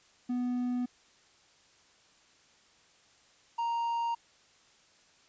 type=tone pair in turn; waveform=triangle; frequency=246.9 / 932.2 Hz; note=B3 / A#5; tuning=0 / 0 cents; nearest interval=octave + major seventh; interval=2300 cents; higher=second; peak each=-27 dBFS; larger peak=neither; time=0.29-0.86 / 3.58-4.15 s; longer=neither; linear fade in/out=10 ms; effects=white hiss -63 dBFS RMS until 5.28 s + resampled to 16000 Hz